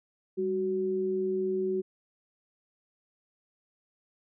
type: tone pair together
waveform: sine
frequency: 198.01 / 373.8 Hz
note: G3 / F#4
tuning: +18 / +18 cents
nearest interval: major seventh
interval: 1100 cents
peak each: -35 / -27 dBFS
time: 0.37-1.82 s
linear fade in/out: 20 ms
effects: none